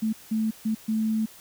sine tone bursts at uneven times, 219.4 Hz, A3, 5 cents flat, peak -22 dBFS, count 4, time 0.02-0.13 / 0.31-0.51 / 0.65-0.75 / 0.88-1.26 s, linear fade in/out 10 ms, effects white hiss -49 dBFS RMS until 1.4 s

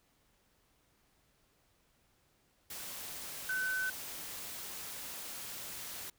sine tone in noise, 1517 Hz, F#6, 43 cents sharp, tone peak -32 dBFS, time 3.49-3.9 s, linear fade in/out 5 ms, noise white, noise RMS -44 dBFS, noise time 2.7-6.1 s, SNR +9 dB, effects pink hiss -72 dBFS RMS until 6.18 s

